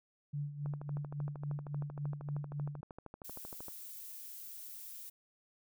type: tone with tremolo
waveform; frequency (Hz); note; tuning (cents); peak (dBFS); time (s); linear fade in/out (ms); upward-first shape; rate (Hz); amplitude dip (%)
sine; 145; D3; -22; -34; 0.33-2.81; 10; sine; 3.6; 70
type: click train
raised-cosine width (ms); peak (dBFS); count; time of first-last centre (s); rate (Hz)
1; -33; 40; 0.66-3.683; 12.9
type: noise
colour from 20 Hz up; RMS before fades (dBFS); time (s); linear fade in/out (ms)
violet; -48; 3.24-5.1; 10
effects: none